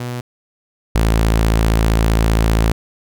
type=tone pair in turn; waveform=sawtooth; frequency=122.3 / 55.24 Hz; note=B2 / A1; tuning=-16 / +8 cents; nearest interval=octave + major second; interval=1376 cents; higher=first; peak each=-19 / -8 dBFS; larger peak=second; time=0-0.21 / 0.95-2.72 s; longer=second; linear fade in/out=5 ms; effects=none